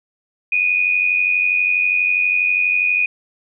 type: tone with amplitude modulation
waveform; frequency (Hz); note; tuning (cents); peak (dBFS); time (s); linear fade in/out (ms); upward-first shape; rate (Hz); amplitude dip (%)
sine; 2470; D#7; -13; -11; 0.52-3.06; 5; sine; 92.3; 65
effects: none